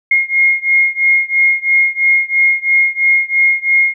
sine beating tone pair, 2143 / 2146 Hz, C7 / C7, +41 / +43 cents, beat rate 3 Hz, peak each -12 / -13 dBFS, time 0.11-3.94 s, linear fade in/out 5 ms, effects none

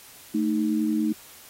sine tone pair together, 221.1 / 311.1 Hz, A3 / D#4, +9 / 0 cents, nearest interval tritone, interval 591 cents, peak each -24 dBFS, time 0.34-1.13 s, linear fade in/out 10 ms, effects white hiss -48 dBFS RMS until 1.49 s + AAC 48 kbps

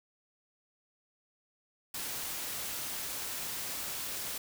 white noise, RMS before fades -38 dBFS, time 1.94-4.38 s, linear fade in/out 5 ms, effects none

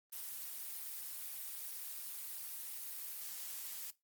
blue noise with amplitude modulation, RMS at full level -44 dBFS, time 0.12-3.91 s, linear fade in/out 10 ms, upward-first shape sine, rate 138 Hz, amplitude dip 25%, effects noise-tail reverb RT60 0.2 s tail -19 dB re dry + Opus 32 kbps

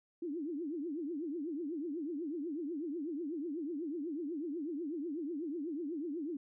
sine tone with vibrato, 313 Hz, D#4, 10 cents sharp, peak -36 dBFS, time 0.22-6.37 s, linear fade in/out 5 ms, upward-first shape triangle, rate 8.1 Hz, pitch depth 270 cents each way, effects none

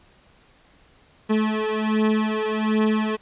30% pulse beating tone pair, 215.8 / 217.1 Hz, A3 / A3, -33 / -23 cents, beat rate 1.3 Hz, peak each -20 dBFS, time 1.29-3.17 s, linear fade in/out 20 ms, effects pink hiss -56 dBFS RMS until 3.21 s + resampled to 8000 Hz

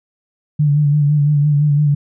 sine tone with vibrato, 146.83 Hz, D3, in tune, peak -10 dBFS, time 0.59-1.95 s, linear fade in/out 10 ms, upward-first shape sine, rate 5.9 Hz, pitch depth 43 cents each way, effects none

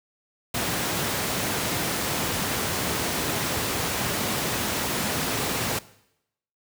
pink high-pass noise, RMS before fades -27 dBFS, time 0.54-5.79 s, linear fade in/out 5 ms, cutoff 110 Hz, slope 12 dB/octave, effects noise-tail reverb RT60 0.8 s tail -19 dB re dry

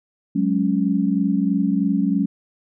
sine chord, F# suspended second, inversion none, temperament just, 185 / 208.1 / 277.5 Hz, F#3 / G#3 / C#4, 0 / +4 / +2 cents, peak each -21 dBFS, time 0.35-2.26 s, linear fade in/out 10 ms, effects none

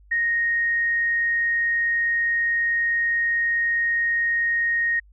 sine tone, 1864.7 Hz, A#6, in tune, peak -19 dBFS, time 0.11-5 s, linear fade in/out 10 ms, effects added 50 Hz sine -49 dBFS peak until 5.12 s

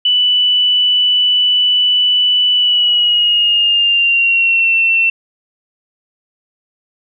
sine tone with pitch glide, 2975 to 2697 Hz, F#7 to E7, +9 to +39 cents, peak -9 dBFS, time 0.05-5.1 s, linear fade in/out 5 ms, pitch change -170 cents, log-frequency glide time 2.53-4.73 s, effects none

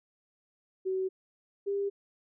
sine tone pair in turn, 377.4 / 399.6 Hz, F#4 / G4, +34 / +33 cents, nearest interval minor second, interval 99 cents, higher second, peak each -28 / -28 dBFS, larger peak neither, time 0.85-1.09 / 1.66-1.9 s, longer neither, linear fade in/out 20 ms, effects none

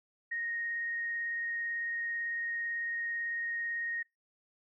sine tone with vibrato, 1864.7 Hz, A#6, in tune, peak -33 dBFS, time 0.31-4.03 s, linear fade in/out 10 ms, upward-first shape triangle, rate 18 Hz, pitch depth 9 cents each way, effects noise-tail reverb RT60 0.2 s tail -23 dB re dry

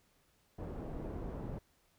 pink low-pass noise, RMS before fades -42 dBFS, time 0.58-1.59 s, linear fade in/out 10 ms, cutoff 600 Hz, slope 12 dB/octave, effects pink hiss -72 dBFS RMS until 1.98 s

